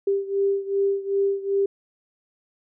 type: beating tone pair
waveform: sine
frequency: 394.8 / 397.4 Hz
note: G4 / G4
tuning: +12 / +24 cents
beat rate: 2.6 Hz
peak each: -22 / -25 dBFS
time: 0.07-1.66 s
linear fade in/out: 5 ms
effects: none